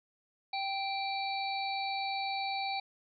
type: harmonic tone with a mistuned harmonic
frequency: 784 Hz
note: G5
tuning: in tune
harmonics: 1 / 3 / 5 / 6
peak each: -34 / -39 / -41 / -42 dBFS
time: 0.53-2.8 s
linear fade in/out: 5 ms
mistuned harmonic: 6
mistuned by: -95 cents
effects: none